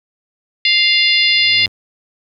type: harmonic tone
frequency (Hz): 698.5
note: F5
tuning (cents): 0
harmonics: 3 / 4 / 5 / 6 / 7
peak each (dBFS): -15 / -16 / -17 / -18 / -18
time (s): 0.65-1.66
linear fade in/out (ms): 2
type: tone with exponential growth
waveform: sawtooth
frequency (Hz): 98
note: G2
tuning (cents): 0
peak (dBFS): -25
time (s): 1.03-1.68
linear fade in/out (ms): 5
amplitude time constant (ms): 140
effects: none